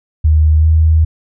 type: tone with pitch glide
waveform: sine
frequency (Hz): 77.5 to 79.45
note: D#2 to D#2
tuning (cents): -6 to +37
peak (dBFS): -6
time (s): 0.24-1.05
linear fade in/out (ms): 10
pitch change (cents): +43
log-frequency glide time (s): 0.58-0.66
effects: none